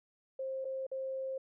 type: tone with dropouts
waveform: sine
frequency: 530 Hz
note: C5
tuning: 22 cents sharp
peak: -35 dBFS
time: 0.39-1.38 s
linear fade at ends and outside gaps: 5 ms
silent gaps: 0.646-0.651 / 0.867-0.915 s
effects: none